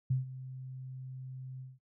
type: tone with ADSR envelope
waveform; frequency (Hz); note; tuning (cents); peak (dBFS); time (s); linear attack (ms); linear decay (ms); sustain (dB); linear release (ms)
sine; 130; C3; -11; -25; 0.1-1.79; 9; 140; -16; 190
effects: noise-tail reverb RT60 0.1 s tail -24 dB re dry